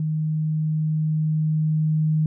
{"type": "tone with level ramp", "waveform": "sine", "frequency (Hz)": 155.56, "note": "D#3", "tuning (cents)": 0, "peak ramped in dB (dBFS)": [-21, -17], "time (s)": [0, 2.26], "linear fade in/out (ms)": 2, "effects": []}